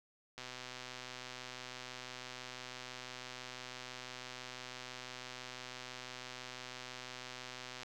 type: click train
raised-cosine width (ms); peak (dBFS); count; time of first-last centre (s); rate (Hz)
0.2; -28; 940; 0.38-7.832; 126
effects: none